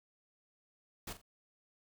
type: noise with echo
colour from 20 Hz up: pink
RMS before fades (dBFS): -43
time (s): 1.07-1.13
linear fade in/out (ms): 5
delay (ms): 43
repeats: 2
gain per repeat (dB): -11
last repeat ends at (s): 1.216
effects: none